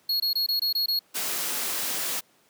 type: tone bursts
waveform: square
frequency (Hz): 4320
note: C#8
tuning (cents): -45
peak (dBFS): -23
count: 7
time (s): 0.09-0.992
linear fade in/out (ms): 5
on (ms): 110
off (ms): 22
type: noise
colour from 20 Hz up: white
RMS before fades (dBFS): -29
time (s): 1.14-2.21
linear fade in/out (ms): 20
effects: pink hiss -62 dBFS RMS until 2.49 s + high-pass 200 Hz 12 dB/octave